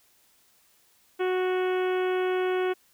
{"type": "harmonic tone", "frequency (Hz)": 368.8, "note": "F#4", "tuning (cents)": -6, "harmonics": [1, 2, 3, 4, 5, 6, 7, 8, 9], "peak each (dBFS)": [-24, -34, -38, -37, -42, -42, -43, -47, -48], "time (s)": [1.19, 2.74], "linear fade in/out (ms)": 20, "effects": ["white hiss -63 dBFS RMS until 2.93 s"]}